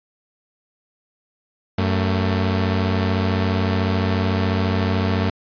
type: tone pair together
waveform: sawtooth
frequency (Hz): 94 / 223.6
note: F#2 / A3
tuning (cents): +28 / +28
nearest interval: octave + minor third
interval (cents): 1500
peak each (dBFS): -15 / -19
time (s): 1.78-5.3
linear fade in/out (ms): 5
effects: resampled to 11025 Hz